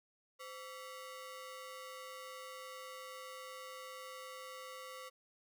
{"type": "ring-modulated tone", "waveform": "sawtooth", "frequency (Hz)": 830.6, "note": "G#5", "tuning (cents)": 0, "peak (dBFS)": -40, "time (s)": [0.39, 5.1], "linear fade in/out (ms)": 20, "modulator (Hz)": 314, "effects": []}